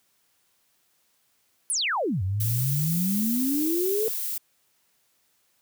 sine exponential two-way sweep, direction down then up, 11000 to 91 to 451 Hz, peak -23 dBFS, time 1.7-4.08 s, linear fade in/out 0 ms, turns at 2.22 s
violet noise, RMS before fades -30 dBFS, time 2.4-4.38 s, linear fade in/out 5 ms
effects white hiss -68 dBFS RMS until 5.61 s + high-pass 60 Hz 12 dB/octave

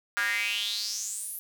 square tone with high-pass filter sweep, 108.9 Hz, A2, 17 cents flat, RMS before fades -31 dBFS, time 0.17-1.39 s, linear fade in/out 0 ms, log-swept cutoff 1500 to 12000 Hz, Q 6.3, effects none

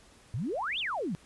sine exponential two-way sweep, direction up then down, 99 to 3721 to 147.9 Hz, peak -30 dBFS, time 0.34-1.15 s, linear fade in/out 0 ms, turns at 0.79 s, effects pink hiss -58 dBFS RMS until 1.25 s + resampled to 24000 Hz

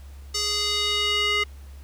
square tone with band-pass filter sweep, 414.9 Hz, G#4, 2 cents flat, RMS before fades -24 dBFS, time 0.34-1.44 s, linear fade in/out 10 ms, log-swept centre 5400 to 2400 Hz, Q 2.7, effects added 69 Hz sine -39 dBFS peak until 1.83 s + pink hiss -55 dBFS RMS until 1.83 s

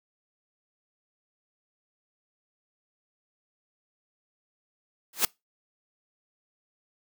white noise with exponential growth, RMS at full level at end -18 dBFS, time 5.13-5.25 s, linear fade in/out 2 ms, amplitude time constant 26 ms, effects noise-tail reverb RT60 0.2 s tail -24 dB re dry + high-pass 200 Hz 12 dB/octave

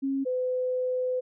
sine tone pair in turn, 272 / 506.3 Hz, C#4 / B4, -33 / +43 cents, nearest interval major seventh, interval 1076 cents, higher second, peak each -25 dBFS, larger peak neither, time 0.02-0.25 / 0.25-1.21 s, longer second, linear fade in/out 20 ms, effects none

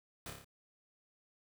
pink noise with echo, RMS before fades -45 dBFS, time 0.26-0.3 s, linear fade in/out 2 ms, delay 29 ms, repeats 5, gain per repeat -3 dB, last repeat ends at 0.445 s, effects none

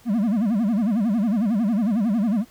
triangle tone with vibrato, 216.6 Hz, A3, 27 cents flat, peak -16 dBFS, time 0.05-2.45 s, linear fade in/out 50 ms, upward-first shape sine, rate 11 Hz, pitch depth 210 cents each way, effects pink hiss -53 dBFS RMS until 2.5 s

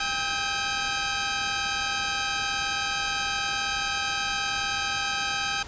15% pulse tone cluster, 801 / 1280 / 1563 Hz, G5 / D#6 / G6, +37 / +49 / -6 cents, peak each -24 dBFS, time 0-5.63 s, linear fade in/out 5 ms, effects pink hiss -42 dBFS RMS until 5.67 s + resampled to 16000 Hz

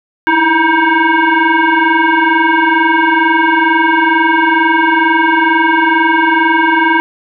sine tone with frequency modulation, 305.9 Hz, D#4, 29 cents flat, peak -7 dBFS, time 0.27-7 s, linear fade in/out 0 ms, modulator 634 Hz, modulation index 2.7, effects none

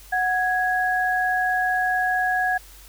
sine tone pair together, 736.8 / 1661.2 Hz, F#5 / G#6, -7 / 0 cents, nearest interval octave + major second, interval 1407 cents, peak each -22 dBFS, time 0.12-2.58 s, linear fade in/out 10 ms, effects added 48 Hz sine -46 dBFS peak until 2.88 s + white hiss -48 dBFS RMS until 2.88 s

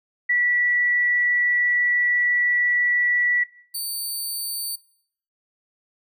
sine / 10% pulse tone pair in turn, 1951 / 4571 Hz, B6 / D8, -22 / -48 cents, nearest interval octave + minor third, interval 1474 cents, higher second, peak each -17 / -20 dBFS, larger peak first, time 0.29-3.44 / 3.74-4.76 s, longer first, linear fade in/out 10 ms, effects noise-tail reverb RT60 0.6 s tail -19 dB re dry

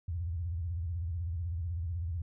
sine tone with vibrato, 84.6 Hz, E2, 45 cents sharp, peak -32 dBFS, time 0.08-2.22 s, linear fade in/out 5 ms, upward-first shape square, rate 16 Hz, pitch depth 130 cents each way, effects none

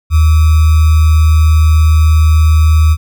sine tone with sample-and-hold, 78.4 Hz, D#2, 14 cents sharp, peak -4 dBFS, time 0.1-2.97 s, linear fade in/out 50 ms, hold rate 1225 Hz, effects none

